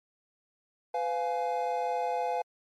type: chord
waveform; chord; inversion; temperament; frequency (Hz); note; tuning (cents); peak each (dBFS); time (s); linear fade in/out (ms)
triangle; F diminished; second; just; 502.9 / 698.5 / 838.1; Cb5 / F5 / Ab5; +31 / 0 / +16; -31 / -30 / -30; 0.94-2.42; 5
effects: MP3 64 kbps